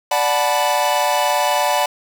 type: chord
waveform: 45% pulse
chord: B minor seventh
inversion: first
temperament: equal with one note detuned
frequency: 587.3 / 740 / 869.4 / 987.8 Hz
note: D5 / F#5 / A5 / B5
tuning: 0 / 0 / -21 / 0 cents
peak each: -21 dBFS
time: 0.11-1.86 s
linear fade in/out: 5 ms
effects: none